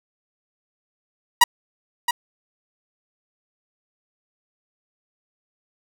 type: tone with echo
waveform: sawtooth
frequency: 960 Hz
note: B5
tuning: 49 cents flat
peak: -5 dBFS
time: 1.41-1.44 s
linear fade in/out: 5 ms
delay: 670 ms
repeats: 1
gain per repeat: -9 dB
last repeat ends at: 2.11 s
effects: none